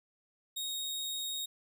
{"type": "tone", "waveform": "sawtooth", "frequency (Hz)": 3749, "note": "A#7", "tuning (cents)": 9, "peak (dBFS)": -32, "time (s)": [0.56, 1.46], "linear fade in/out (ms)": 10, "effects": []}